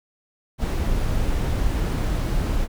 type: noise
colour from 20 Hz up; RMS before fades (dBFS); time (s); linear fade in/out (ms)
brown; -22; 0.58-2.68; 50
effects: none